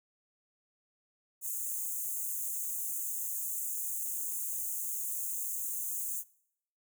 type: high-pass noise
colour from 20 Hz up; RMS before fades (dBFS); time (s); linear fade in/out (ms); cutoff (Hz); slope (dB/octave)
white; -36; 1.41-6.24; 50; 6400; 96
effects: noise-tail reverb RT60 0.7 s tail -22 dB re dry